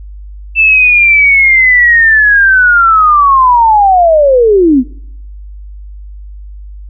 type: linear sweep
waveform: sine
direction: down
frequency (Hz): 2658 to 235.8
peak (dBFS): -3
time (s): 0.55-4.84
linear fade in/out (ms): 50
effects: noise-tail reverb RT60 0.8 s tail -26 dB re dry + added 50 Hz sine -25 dBFS peak until 6.89 s